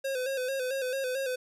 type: tone with vibrato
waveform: square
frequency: 523.3 Hz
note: C5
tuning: in tune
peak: -30 dBFS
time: 0.04-1.36 s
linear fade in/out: 10 ms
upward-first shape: square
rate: 4.5 Hz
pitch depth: 58 cents each way
effects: resampled to 32000 Hz